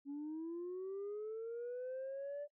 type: linear sweep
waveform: sine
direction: up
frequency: 277.2 to 587.3 Hz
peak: -39 dBFS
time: 0.05-2.48 s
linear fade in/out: 50 ms
effects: noise-tail reverb RT60 0.1 s tail -21 dB re dry + tanh soft clip ceiling -39 dBFS